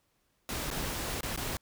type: noise with dropouts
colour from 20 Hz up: pink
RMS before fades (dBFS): -35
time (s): 0.49-1.57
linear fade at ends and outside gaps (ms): 1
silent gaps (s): 0.703-0.712 / 1.208-1.231 / 1.362-1.375
effects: pink hiss -74 dBFS RMS until 1.61 s